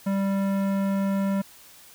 sine tone with tanh clipping, 196 Hz, G3, in tune, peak -24 dBFS, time 0.06-1.42 s, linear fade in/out 10 ms, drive 17 dB, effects white hiss -50 dBFS RMS until 1.94 s

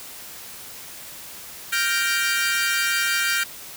sawtooth chord, G minor seventh, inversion third, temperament equal, 1396.9 / 1568 / 1864.7 / 2349 Hz, F6 / G6 / Bb6 / D7, 0 / 0 / 0 / 0 cents, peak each -22 / -21 / -24 / -23 dBFS, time 1.72-3.44 s, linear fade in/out 10 ms, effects white hiss -39 dBFS RMS until 3.76 s

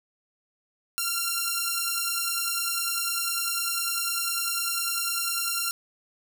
5% pulse beating tone pair, 1372 / 1382 Hz, F6 / F6, -31 / -19 cents, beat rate 10 Hz, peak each -17 dBFS, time 0.98-5.71 s, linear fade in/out 0 ms, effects none

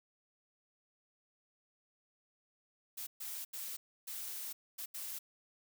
blue noise bursts at uneven times, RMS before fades -43 dBFS, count 6, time 2.97-3.07 / 3.2-3.45 / 3.53-3.77 / 4.07-4.53 / 4.78-4.86 / 4.94-5.19 s, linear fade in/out 10 ms, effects none

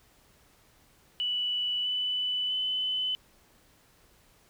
sine tone with pitch steps, 2960 / 2989 / 3019 Hz, F#7 / F#7 / F#7, 0 / +17 / +34 cents, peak -27 dBFS, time 1.2-3.15 s, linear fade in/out 0 ms, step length 650 ms, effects pink hiss -62 dBFS RMS until 4.49 s

